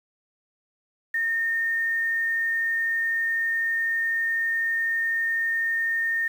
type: tone with quantisation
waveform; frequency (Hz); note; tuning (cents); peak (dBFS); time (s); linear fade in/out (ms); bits
sine; 1828; A#6; -34; -22; 1.14-6.28; 5; 8
effects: none